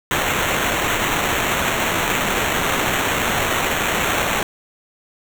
white noise with sample-and-hold, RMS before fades -20 dBFS, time 0.11-4.43 s, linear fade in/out 0 ms, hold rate 4900 Hz, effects none

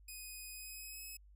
5% pulse tone with pitch glide, 2500 to 2566 Hz, D#7 to E7, +8 to -47 cents, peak -38 dBFS, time 0.08-1.17 s, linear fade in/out 5 ms, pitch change +45 cents, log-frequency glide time 0.53-1.02 s, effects added 50 Hz sine -58 dBFS peak until 1.35 s

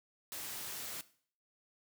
white noise, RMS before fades -43 dBFS, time 0.32-1.01 s, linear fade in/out 0 ms, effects noise-tail reverb RT60 0.5 s tail -17 dB re dry + high-pass 80 Hz 12 dB/octave

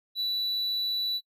triangle tone, 3953 Hz, B7, 1 cent sharp, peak -25 dBFS, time 0.15-1.21 s, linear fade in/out 50 ms, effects noise-tail reverb RT60 0.1 s tail -23 dB re dry

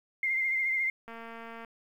sine tone with vibrato, 2102 Hz, C7, 7 cents sharp, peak -26 dBFS, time 0.23-0.9 s, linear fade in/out 2 ms, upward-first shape triangle, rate 14 Hz, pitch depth 42 cents each way
click train, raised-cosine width 0.5 ms, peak -30 dBFS, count 131, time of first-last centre 1.08-1.648 s, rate 229 Hz
effects 10-bit

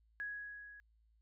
sine tone with level ramp, 1667 Hz, G#6, 6 cents sharp, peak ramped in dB -38 to -53 dBFS, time 0.2-0.8 s, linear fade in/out 0 ms, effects added 55 Hz sine -68 dBFS peak until 1.21 s

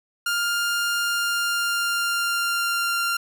sawtooth tone with pitch glide, 1404 to 1387.9 Hz, F6 to F6, +9 to -11 cents, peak -18 dBFS, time 0.26-3.17 s, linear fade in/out 5 ms, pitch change -20 cents, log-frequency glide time 0.99-3.03 s, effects none

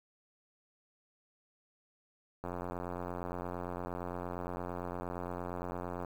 click train, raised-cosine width 1 ms, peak -25 dBFS, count 321, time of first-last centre 2.44-6.048 s, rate 88.7 Hz, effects 9-bit

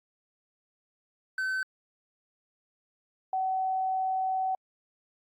triangle / sine tone pair in turn, 1529 / 756.2 Hz, G6 / F#5, -44 / +38 cents, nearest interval octave, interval 1218 cents, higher first, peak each -26 dBFS, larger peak neither, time 1.38-1.63 / 3.33-4.55 s, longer second, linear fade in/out 2 ms, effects AAC 64 kbps

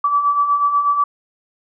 sine beating tone pair, 1147 / 1155.2 Hz, D6 / D6, -41 / -29 cents, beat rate 8.2 Hz, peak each -22 / -14 dBFS, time 0.04-1.04 s, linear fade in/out 5 ms, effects none

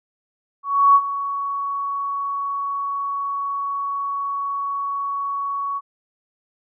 sine tone with ADSR envelope, 1119 Hz, C#6, 16 cents sharp, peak -8 dBFS, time 0.63-5.81 s, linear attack 320 ms, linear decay 55 ms, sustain -14 dB, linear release 40 ms, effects none

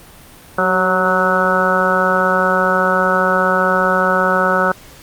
harmonic tone with a mistuned harmonic, 185 Hz, F#3, in tune, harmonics 1 / 2 / 3 / 4 / 5 / 6 / 7 / 8, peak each -22 / -23 / -18 / -24 / -22 / -26 / -17 / -18 dBFS, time 0.58-4.72 s, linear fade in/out 5 ms, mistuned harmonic 2, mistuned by +38 cents, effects pink hiss -41 dBFS RMS until 5.02 s + Opus 32 kbps

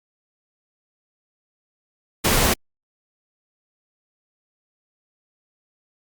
pink noise, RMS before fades -18 dBFS, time 2.24-2.54 s, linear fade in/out 10 ms, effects Opus 48 kbps

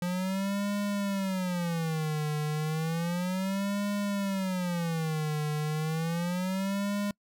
square tone with vibrato, 175.3 Hz, F3, 7 cents sharp, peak -29 dBFS, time 0.02-7.11 s, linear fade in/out 2 ms, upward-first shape sine, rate 0.32 Hz, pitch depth 260 cents each way, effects noise-tail reverb RT60 0.1 s tail -26 dB re dry

